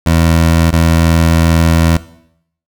20% pulse tone with dropouts, 82.41 Hz, E2, in tune, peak -3 dBFS, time 0.06-1.97 s, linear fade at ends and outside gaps 5 ms, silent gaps 0.707-0.727 s, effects noise-tail reverb RT60 0.7 s tail -17 dB re dry

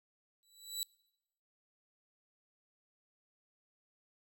20% pulse tone with exponential growth, 3944 Hz, B7, 3 cents flat, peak -27 dBFS, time 0.43-0.83 s, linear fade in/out 0 ms, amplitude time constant 86 ms, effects noise-tail reverb RT60 0.9 s tail -25 dB re dry

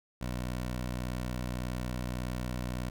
15% pulse tone, 61.74 Hz, B1, in tune, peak -27 dBFS, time 0.21-2.9 s, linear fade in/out 5 ms, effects none

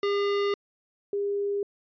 square / sine tone pair in turn, 403.8 / 403.8 Hz, G#4 / G#4, -49 / -49 cents, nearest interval unison, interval 0 cents, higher neither, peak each -24 / -25 dBFS, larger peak first, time 0.03-0.54 / 1.13-1.63 s, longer first, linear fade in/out 2 ms, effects resampled to 11025 Hz

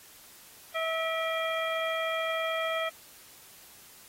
harmonic tone with a mistuned harmonic, 649 Hz, E5, 27 cents flat, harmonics 1 / 2 / 3 / 4 / 5, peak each -31 / -34 / -36 / -37 / -38 dBFS, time 0.74-2.9 s, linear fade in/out 20 ms, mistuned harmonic 4, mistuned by -150 cents, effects white hiss -53 dBFS RMS until 4.08 s + AAC 48 kbps

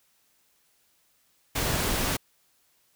pink noise, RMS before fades -27 dBFS, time 1.55-2.17 s, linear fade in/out 10 ms, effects white hiss -67 dBFS RMS until 2.95 s

